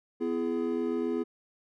triangle tone cluster, 250.3 / 337.9 / 418.3 Hz, B3 / E4 / G#4, +23 / +43 / +12 cents, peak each -30 dBFS, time 0.2-1.24 s, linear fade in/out 20 ms, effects none

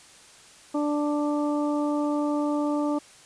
harmonic tone, 294.5 Hz, D4, 5 cents sharp, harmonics 1 / 2 / 3 / 4, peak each -24 / -30 / -34 / -36 dBFS, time 0.74-2.99 s, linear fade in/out 10 ms, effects white hiss -51 dBFS RMS until 3.25 s + resampled to 22050 Hz

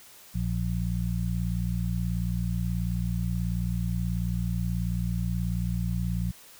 harmonic tone, 58.5 Hz, A#1, 7 cents sharp, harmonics 1 / 2 / 3, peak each -30 / -30 / -30 dBFS, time 0.34-6.32 s, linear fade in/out 20 ms, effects white hiss -51 dBFS RMS until 6.59 s

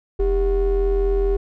triangle ring-modulated tone, 176.8 Hz, F3, 22 cents sharp, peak -11 dBFS, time 0.19-1.37 s, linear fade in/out 10 ms, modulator 219 Hz, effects none

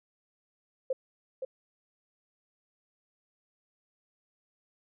sine tone with echo, 523.3 Hz, C5, in tune, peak -26 dBFS, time 0.9-0.93 s, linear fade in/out 5 ms, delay 520 ms, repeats 1, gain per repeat -6 dB, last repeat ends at 1.45 s, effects none

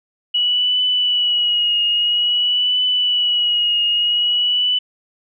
sine tone with vibrato, 2926 Hz, F#7, 20 cents flat, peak -14 dBFS, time 0.34-4.79 s, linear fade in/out 10 ms, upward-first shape triangle, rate 0.5 Hz, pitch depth 42 cents each way, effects none

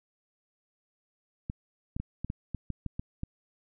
clicks, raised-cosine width 5 ms, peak -21 dBFS, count 10, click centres 1.499 / 1.965 / 2 / 2.246 / 2.301 / 2.547 / 2.703 / 2.863 / 2.995 / 3.234 s, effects none

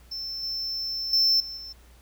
triangle tone with level steps, 5330 Hz, E8, 18 cents sharp, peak -30 / -27 / -17 / -33 / -36 dBFS, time 0.11-1.73 s, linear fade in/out 10 ms, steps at 0.43 / 1.13 / 1.4 / 1.57 s, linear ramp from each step 2 ms, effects added 60 Hz sine -51 dBFS peak until 2.01 s + pink hiss -58 dBFS RMS until 2.01 s

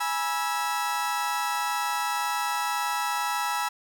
35% pulse chord, E major, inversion first, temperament equal with one note detuned, 830.6 / 972.5 / 1318.5 Hz, G#5 / B5 / E6, 0 / -27 / 0 cents, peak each -29 / -28 / -29 dBFS, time 0-3.69 s, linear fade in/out 10 ms, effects none

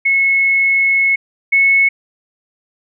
sine tone pair in turn, 2187 / 2198 Hz, C#7 / C#7, -24 / -15 cents, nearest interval unison, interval 9 cents, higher second, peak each -10 / -8 dBFS, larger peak second, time 0.05-1.16 / 1.52-1.89 s, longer first, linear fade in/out 10 ms, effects none

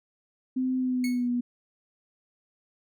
sine tone with pitch glide, 257.5 to 243.5 Hz, C4 to B3, -28 to -24 cents, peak -24 dBFS, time 0.56-1.41 s, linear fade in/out 10 ms, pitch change -96 cents, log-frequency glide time 0.77-1.29 s
sawtooth tone with exponential decay, 2200 Hz, C#7, 14 cents flat, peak -28 dBFS, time 1.04-1.28 s, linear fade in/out 2 ms, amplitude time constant 51 ms
effects none

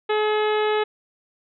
harmonic tone, 425.9 Hz, G#4, 44 cents sharp, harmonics 1 / 2 / 3 / 4 / 5 / 6 / 7 / 8 / 9, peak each -20 / -26 / -30 / -32 / -34 / -36 / -37 / -38 / -39 dBFS, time 0.09-0.84 s, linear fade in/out 10 ms, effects none

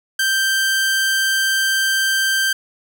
sawtooth tone, 1568 Hz, G6, in tune, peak -12 dBFS, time 0.19-2.53 s, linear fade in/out 5 ms, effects none

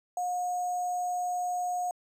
sine tone with sample-and-hold, 718 Hz, F5, 48 cents sharp, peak -28 dBFS, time 0.17-1.91 s, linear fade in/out 2 ms, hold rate 7350 Hz, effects low-pass 12000 Hz 12 dB/octave

